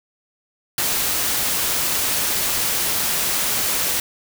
white noise, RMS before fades -21 dBFS, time 0.78-4 s, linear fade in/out 2 ms, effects none

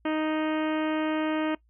harmonic tone, 311.1 Hz, D#4, in tune, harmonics 1 / 2 / 3 / 4 / 5 / 6 / 7 / 8 / 9 / 10, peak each -26 / -32 / -36 / -38 / -40 / -42 / -43 / -44 / -45 / -46 dBFS, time 0.05-1.55 s, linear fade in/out 5 ms, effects noise-tail reverb RT60 0.1 s tail -20 dB re dry + added 57 Hz sine -61 dBFS peak until 1.69 s

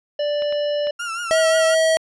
harmonic tone, 587.3 Hz, D5, in tune, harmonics 1 / 3 / 5 / 7 / 9, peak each -19 / -38 / -32 / -43 / -39 dBFS, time 0.19-0.91 s, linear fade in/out 5 ms
clicks, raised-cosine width 0.3 ms, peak -20 dBFS, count 3, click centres 0.422 / 0.525 / 0.871 s
35% pulse tone with vibrato, 1375 Hz, F6, 27 cents flat, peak -23 dBFS, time 0.99-1.75 s, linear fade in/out 10 ms, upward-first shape triangle, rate 5.6 Hz, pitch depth 83 cents each way
square tone, 643 Hz, E5, 43 cents flat, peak -15 dBFS, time 1.31-1.97 s, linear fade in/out 0 ms
effects resampled to 24000 Hz

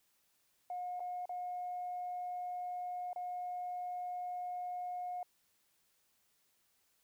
sine tone with dropouts, 719 Hz, F#5, 50 cents flat, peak -37 dBFS, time 0.7-5.23 s, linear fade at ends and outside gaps 2 ms, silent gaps 0.996-1.003 / 1.256-1.293 / 3.131-3.16 s, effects tanh soft clip ceiling -33 dBFS + white hiss -75 dBFS RMS until 7.03 s

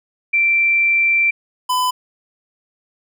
sine / square tone pair in turn, 2349 / 1004.6 Hz, D7 / B5, 0 / +29 cents, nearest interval octave + minor third, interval 1471 cents, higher first, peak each -12 / -16 dBFS, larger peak first, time 0.33-1.31 / 1.69-1.91 s, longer first, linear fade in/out 10 ms, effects none

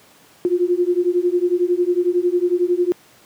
sine beating tone pair, 349.2 / 360.2 Hz, F4 / F#4, 0 / -46 cents, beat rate 11 Hz, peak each -18 dBFS, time 0.45-2.92 s, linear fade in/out 0 ms, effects pink hiss -50 dBFS RMS until 3.25 s + high-pass 150 Hz 12 dB/octave

